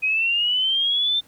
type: linear sweep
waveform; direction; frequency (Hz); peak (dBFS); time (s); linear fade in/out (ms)
sine; up; 2500 to 3592; -18; 0.02-1.21; 20
effects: pink hiss -55 dBFS RMS until 1.27 s + high-pass 60 Hz 12 dB/octave